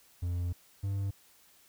triangle tone pair in turn, 87.7 / 98.64 Hz, F2 / G2, +8 / +11 cents, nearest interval major second, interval 203 cents, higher second, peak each -28 dBFS, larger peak neither, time 0.22-0.53 / 0.83-1.11 s, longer first, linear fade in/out 10 ms, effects white hiss -62 dBFS RMS until 1.68 s

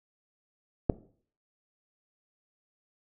clicks, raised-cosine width 2 ms, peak -29 / -8 dBFS, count 2, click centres 0.895 / 0.898 s, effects noise-tail reverb RT60 0.5 s tail -19 dB re dry

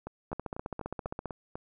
two click trains, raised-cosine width 1 ms, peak -21 / -24 dBFS, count 15 / 7, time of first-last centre 0.33-1.257 / 0.07-1.555 s, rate 15.1 / 4.04 Hz, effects none

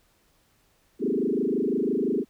sine tone with frequency modulation, 323.8 Hz, E4, 31 cents flat, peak -22 dBFS, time 0.99-2.25 s, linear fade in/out 50 ms, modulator 25.9 Hz, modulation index 4.1, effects pink hiss -65 dBFS RMS until 2.29 s

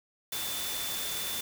sine tone in noise, 3520 Hz, A7, in tune, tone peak -38 dBFS, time 0.32-1.41 s, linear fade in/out 5 ms, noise white, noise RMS -35 dBFS, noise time 0.32-1.41 s, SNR -6 dB, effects none

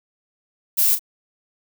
violet noise with echo, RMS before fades -17 dBFS, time 0.77-0.96 s, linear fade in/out 20 ms, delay 34 ms, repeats 1, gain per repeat -10 dB, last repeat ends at 0.994 s, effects none

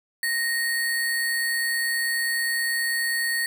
sine tone with sample-and-hold, 1864.7 Hz, A#6, in tune, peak -22 dBFS, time 0.23-3.46 s, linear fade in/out 2 ms, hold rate 6300 Hz, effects none

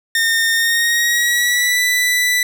sawtooth tone with pitch glide, 1826 to 1979.8 Hz, A#6 to B6, -36 to +4 cents, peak -10 dBFS, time 0.15-2.43 s, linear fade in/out 2 ms, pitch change +140 cents, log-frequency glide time 0.53-1.81 s, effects none

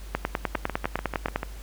two click trains, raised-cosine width 0.5 ms, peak -14 / -9 dBFS, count 7 / 13, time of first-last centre 0.55-1.431 / 0.15-1.36 s, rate 6.81 / 9.92 Hz, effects added 50 Hz sine -37 dBFS peak until 1.62 s + pink hiss -49 dBFS RMS until 1.62 s

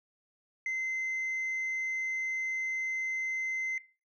sine tone, 2066 Hz, C7, 22 cents flat, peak -28 dBFS, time 0.66-3.78 s, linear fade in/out 2 ms, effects noise-tail reverb RT60 0.3 s tail -18 dB re dry + tanh soft clip ceiling -29 dBFS

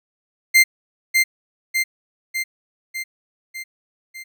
40% pulse tone with echo, 2093 Hz, C7, in tune, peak -8 dBFS, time 0.54-0.64 s, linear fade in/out 20 ms, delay 600 ms, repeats 6, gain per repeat -4 dB, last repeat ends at 4.24 s, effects none

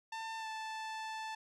sawtooth tone with pitch glide, 895 to 879.1 Hz, A5 to A5, +29 to -2 cents, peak -36 dBFS, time 0.12-1.35 s, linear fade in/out 5 ms, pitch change -31 cents, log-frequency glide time 0.38-0.47 s, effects low-pass 6000 Hz 12 dB/octave

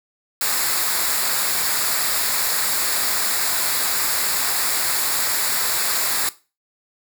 white noise with comb filter, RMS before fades -21 dBFS, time 0.41-6.29 s, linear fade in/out 2 ms, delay 0.33 ms, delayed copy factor -0.6, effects noise-tail reverb RT60 0.3 s tail -17 dB re dry

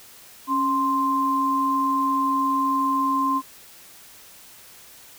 sine tone pair together, 275.5 / 1046.5 Hz, C#4 / C6, -11 / 0 cents, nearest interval octave + major seventh, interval 2311 cents, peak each -25 / -20 dBFS, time 0.47-3.42 s, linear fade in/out 50 ms, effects white hiss -47 dBFS RMS until 5.18 s

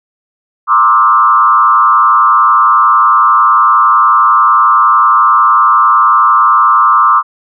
sine tone with frequency modulation, 1174.7 Hz, D6, in tune, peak -4 dBFS, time 0.67-7.23 s, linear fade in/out 50 ms, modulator 111 Hz, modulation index 1.3, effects none

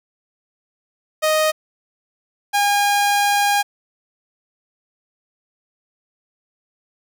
sawtooth tone pair in turn, 622.3 / 813.2 Hz, D#5 / G#5, 0 / -37 cents, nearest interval perfect fourth, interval 463 cents, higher second, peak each -11 / -11 dBFS, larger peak neither, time 1.22-1.52 / 2.53-3.63 s, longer second, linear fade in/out 20 ms, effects none

